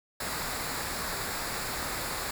pink noise with comb filter, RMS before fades -34 dBFS, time 0.2-2.31 s, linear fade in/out 5 ms, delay 0.33 ms, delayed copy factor -0.55, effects none

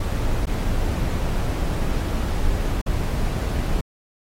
brown noise with dropouts, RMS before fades -22 dBFS, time 0-3.81 s, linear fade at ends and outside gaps 5 ms, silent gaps 0.457-0.469 / 2.814-2.862 s, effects AAC 48 kbps

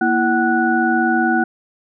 sine tone cluster, 236 / 331.2 / 752 / 1473 Hz, A#3 / E4 / F#5 / F#6, +22 / +8 / +28 / -8 cents, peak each -19 dBFS, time 0.01-1.44 s, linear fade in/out 5 ms, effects none

